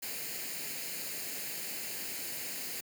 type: noise with comb filter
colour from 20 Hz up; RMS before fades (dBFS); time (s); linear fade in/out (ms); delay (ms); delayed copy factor
white; -39; 0.02-2.81; 10; 0.43; +0.6
effects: high-pass 150 Hz 12 dB/octave